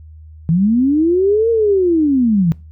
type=linear two-way sweep; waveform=sine; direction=up then down; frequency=155.56 to 466.2 to 155.56 Hz; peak=-10 dBFS; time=0.49-2.52 s; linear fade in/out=0 ms; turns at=1.5 s; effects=noise-tail reverb RT60 0.3 s tail -21 dB re dry + added 78 Hz sine -35 dBFS peak until 2.71 s